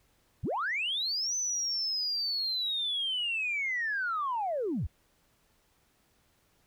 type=linear two-way sweep; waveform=sine; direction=up then down; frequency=46.83 to 6110 to 46.83 Hz; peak=-28 dBFS; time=0.43-4.87 s; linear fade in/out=10 ms; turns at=1.36 s; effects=tanh soft clip ceiling -24 dBFS + pink hiss -69 dBFS RMS until 6.66 s